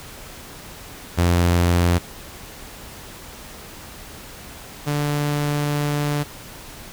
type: tone pair in turn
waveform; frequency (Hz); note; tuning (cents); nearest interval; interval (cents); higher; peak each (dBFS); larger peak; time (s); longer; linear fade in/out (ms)
sawtooth; 87.1 / 146.48; F2 / D3; -4 / -4; major sixth; 900; second; -11 / -16; first; 1.17-1.99 / 4.86-6.24; second; 20
effects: pink hiss -39 dBFS RMS until 6.92 s